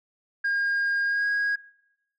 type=tone with pitch glide; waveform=sine; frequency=1619 to 1644.4 Hz; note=G#6 to G#6; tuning=-45 to -18 cents; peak=-20 dBFS; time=0.44-1.56 s; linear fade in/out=10 ms; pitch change=+27 cents; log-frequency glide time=1.05-1.27 s; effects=noise-tail reverb RT60 0.8 s tail -21 dB re dry + tanh soft clip ceiling -21 dBFS